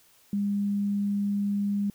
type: tone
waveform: sine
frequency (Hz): 202.3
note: G#3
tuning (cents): -45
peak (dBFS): -24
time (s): 0.33-1.9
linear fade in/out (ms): 2
effects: white hiss -60 dBFS RMS until 1.94 s